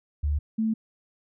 sine tone pair in turn, 73.4 / 221.1 Hz, D2 / A3, 0 / +9 cents, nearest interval octave + perfect fifth, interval 1909 cents, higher second, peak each -22 dBFS, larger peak neither, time 0.23-0.39 / 0.58-0.74 s, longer neither, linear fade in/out 10 ms, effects none

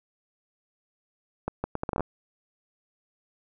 accelerating click train, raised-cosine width 1 ms, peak -14 dBFS, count 10, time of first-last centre 1.48-2.006 s, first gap 160 ms, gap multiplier 0.71, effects none

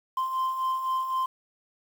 sine beating tone pair, 1040 / 1043.9 Hz, C6 / C6, -11 / -4 cents, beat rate 3.9 Hz, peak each -31 / -24 dBFS, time 0.17-1.26 s, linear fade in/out 5 ms, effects tanh soft clip ceiling -23 dBFS + 8-bit

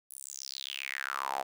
sawtooth tone with high-pass filter sweep, 67.5 Hz, C#2, 45 cents flat, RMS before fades -38 dBFS, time 0.1-1.43 s, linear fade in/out 10 ms, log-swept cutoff 11000 to 700 Hz, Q 6, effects none

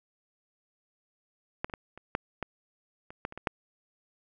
clicks, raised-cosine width 0.5 ms, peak -14 / -30 / -19 / -30 / -12 / -17 / -29 / -17 / -28 / -24 / -11 dBFS, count 11, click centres 1.645 / 1.698 / 1.738 / 1.976 / 2.151 / 2.427 / 3.105 / 3.251 / 3.324 / 3.376 / 3.472 s, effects none

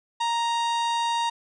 harmonic tone with a mistuned harmonic, 933 Hz, A#5, 1 cent sharp, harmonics 1 / 2 / 3 / 4 / 5 / 6 / 7 / 8 / 9 / 10, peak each -23 / -37 / -36 / -33 / -42 / -46 / -46 / -48 / -49 / -49 dBFS, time 0.2-1.3 s, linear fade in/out 10 ms, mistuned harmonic 6, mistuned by +60 cents, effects none

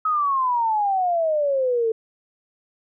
sine exponential sweep, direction down, 1284 to 440 Hz, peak -18 dBFS, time 0.05-1.92 s, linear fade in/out 5 ms, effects none

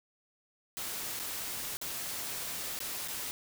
white noise with dropouts, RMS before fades -38 dBFS, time 0.77-3.31 s, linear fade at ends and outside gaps 0 ms, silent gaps 1.192-1.198 / 1.77-1.814 / 2.79-2.804 / 3.077-3.083 s, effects none

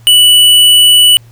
square tone, 2960 Hz, F#7, in tune, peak -3 dBFS, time 0.07-1.17 s, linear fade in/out 0 ms, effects added 116 Hz sine -36 dBFS peak until 1.31 s + pink hiss -48 dBFS RMS until 1.31 s

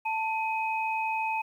sine tone pair together, 885.8 / 2520 Hz, A5 / D#7, +11 / +21 cents, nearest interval octave + tritone, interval 1810 cents, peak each -28 / -32 dBFS, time 0.05-1.42 s, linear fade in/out 10 ms, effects 10-bit

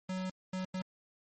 square tone bursts at uneven times, 186.2 Hz, F#3, 11 cents sharp, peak -35 dBFS, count 3, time 0.09-0.3 / 0.53-0.65 / 0.74-0.82 s, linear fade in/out 5 ms, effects MP3 32 kbps

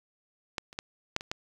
clicks, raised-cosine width 0.2 ms, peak -14 / -30 / -16 / -10 / -23 / -15 dBFS, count 6, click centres 0.582 / 0.729 / 0.789 / 1.164 / 1.209 / 1.315 s, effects 8-bit

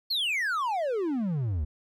triangle exponential sweep, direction down, 4435 to 69.3 Hz, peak -24 dBFS, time 0.1-1.65 s, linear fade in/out 10 ms, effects none

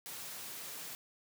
white high-pass noise, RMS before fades -45 dBFS, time 0.06-0.95 s, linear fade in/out 0 ms, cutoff 100 Hz, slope 48 dB/octave, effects none

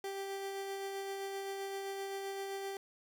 30% pulse tone with tremolo, 392 Hz, G4, in tune, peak -35 dBFS, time 0.04-2.77 s, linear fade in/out 2 ms, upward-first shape sine, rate 7.7 Hz, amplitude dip 25%, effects 12-bit

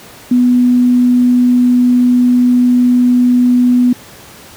sine tone, 246.9 Hz, B3, in tune, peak -6 dBFS, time 0.31-3.93 s, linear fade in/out 5 ms, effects pink hiss -36 dBFS RMS until 4.56 s + high-pass 80 Hz 12 dB/octave

